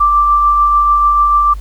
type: tone with tremolo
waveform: sine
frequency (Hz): 1174.7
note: D6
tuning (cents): 0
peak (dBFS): -6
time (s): 0-1.54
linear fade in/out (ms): 10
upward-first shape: triangle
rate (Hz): 6.8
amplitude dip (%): 30
effects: added 50 Hz sine -22 dBFS peak until 1.6 s + pink hiss -45 dBFS RMS until 1.6 s